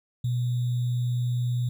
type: tone with sample-and-hold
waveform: sine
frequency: 122.3 Hz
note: B2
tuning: 16 cents flat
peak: -23 dBFS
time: 0.24-1.69 s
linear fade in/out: 5 ms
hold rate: 3675 Hz
effects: none